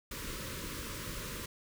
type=band-stop noise; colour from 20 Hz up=pink; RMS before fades=-41 dBFS; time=0.11-1.46 s; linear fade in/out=5 ms; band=590 to 950 Hz; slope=96 dB/octave; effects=none